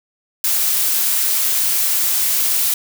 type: noise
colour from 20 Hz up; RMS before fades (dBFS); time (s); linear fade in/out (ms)
blue; -17; 0.44-2.74; 2
effects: none